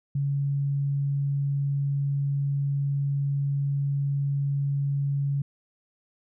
sine tone, 140.4 Hz, C#3, 22 cents sharp, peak -23 dBFS, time 0.15-5.42 s, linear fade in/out 5 ms, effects none

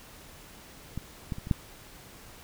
clicks, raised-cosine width 5 ms, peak -21 / -19 / -26 / -26 / -11 dBFS, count 5, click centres 0.976 / 1.322 / 1.384 / 1.471 / 1.512 s, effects pink hiss -50 dBFS RMS until 2.43 s

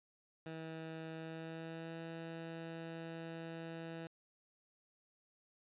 15% pulse tone with pitch glide, 161.1 to 164.58 Hz, E3 to E3, -39 to -2 cents, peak -38 dBFS, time 0.46-4.07 s, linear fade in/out 2 ms, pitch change +37 cents, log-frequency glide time 1.14-1.98 s, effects resampled to 8000 Hz

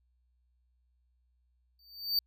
square tone with exponential growth, 4600 Hz, D8, 37 cents flat, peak -24 dBFS, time 1.79-2.19 s, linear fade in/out 2 ms, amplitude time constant 85 ms, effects added 61 Hz sine -69 dBFS peak until 2.26 s

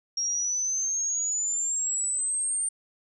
sine exponential sweep, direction up, 5580 to 8870 Hz, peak -25 dBFS, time 0.17-2.69 s, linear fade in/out 5 ms, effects none

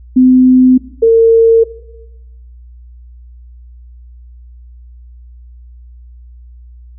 sine tone pair in turn, 255.6 / 454.9 Hz, C4 / A#4, -40 / -42 cents, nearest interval minor seventh, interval 998 cents, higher second, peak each -3 dBFS, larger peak neither, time 0.16-0.78 / 1.02-1.64 s, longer neither, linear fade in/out 10 ms, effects noise-tail reverb RT60 1.0 s tail -17 dB re dry + added 60 Hz sine -33 dBFS peak until 6.98 s

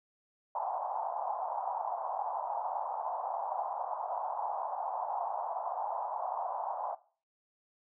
pink band-pass noise, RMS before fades -36 dBFS, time 0.55-6.95 s, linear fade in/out 5 ms, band 700 to 960 Hz, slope 48 dB/octave, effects noise-tail reverb RT60 0.4 s tail -18 dB re dry

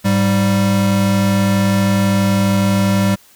square tone pair together, 103.73 / 196 Hz, G#2 / G3, -2 / 0 cents, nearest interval major seventh, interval 1102 cents, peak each -18 / -14 dBFS, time 0.04-3.16 s, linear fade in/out 20 ms, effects white hiss -48 dBFS RMS until 3.35 s

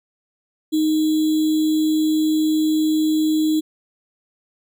sine tone with sample-and-hold, 311.1 Hz, D#4, in tune, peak -15 dBFS, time 0.72-3.61 s, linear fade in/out 20 ms, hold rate 3675 Hz, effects none

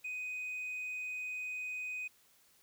sine tone with tanh clipping, 2500 Hz, D#7, 8 cents sharp, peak -38 dBFS, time 0.04-2.08 s, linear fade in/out 10 ms, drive 1 dB, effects white hiss -67 dBFS RMS until 2.62 s

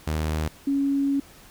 sawtooth / sine tone pair in turn, 77.78 / 278.1 Hz, D#2 / C#4, 0 / +6 cents, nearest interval octave + minor seventh, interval 2206 cents, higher second, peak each -20 dBFS, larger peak neither, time 0.07-0.48 / 0.67-1.2 s, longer second, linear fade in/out 5 ms, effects pink hiss -50 dBFS RMS until 1.5 s

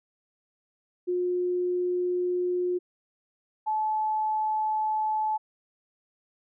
sine tone pair in turn, 358.4 / 863.8 Hz, F4 / A5, +45 / -32 cents, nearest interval octave + minor third, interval 1523 cents, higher second, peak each -24 dBFS, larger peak neither, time 1.07-2.79 / 3.66-5.38 s, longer neither, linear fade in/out 20 ms, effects none

